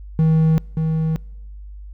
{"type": "tone pair in turn", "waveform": "triangle", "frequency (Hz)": [159.4, 159.4], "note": ["D#3", "D#3"], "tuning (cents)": [42, 42], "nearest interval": "unison", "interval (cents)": 0, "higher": "neither", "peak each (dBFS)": [-10, -15], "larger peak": "first", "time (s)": [[0.19, 0.58], [0.77, 1.16]], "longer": "neither", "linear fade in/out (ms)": 0, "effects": ["noise-tail reverb RT60 1.0 s tail -26 dB re dry", "added 50 Hz sine -33 dBFS peak until 1.93 s"]}